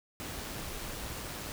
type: noise with amplitude modulation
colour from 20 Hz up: pink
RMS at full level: -39 dBFS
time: 0.2-1.52 s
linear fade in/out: 0 ms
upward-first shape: sine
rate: 108 Hz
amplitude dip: 25%
effects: none